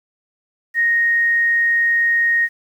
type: tone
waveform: sine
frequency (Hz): 1864.7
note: A#6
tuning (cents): 0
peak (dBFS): -13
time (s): 0.74-2.49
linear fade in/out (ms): 50
effects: 8-bit